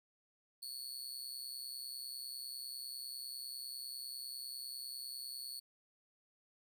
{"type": "tone with amplitude modulation", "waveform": "sawtooth", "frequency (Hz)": 4435, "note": "C#8", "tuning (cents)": 0, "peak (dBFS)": -37, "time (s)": [0.62, 5.6], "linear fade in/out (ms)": 10, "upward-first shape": "sine", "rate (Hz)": 130, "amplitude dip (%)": 85, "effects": []}